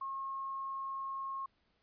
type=tone; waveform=sine; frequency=1081 Hz; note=C#6; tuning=44 cents flat; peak=-37 dBFS; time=0.01-1.46 s; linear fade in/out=5 ms; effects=pink hiss -75 dBFS RMS until 1.82 s + resampled to 11025 Hz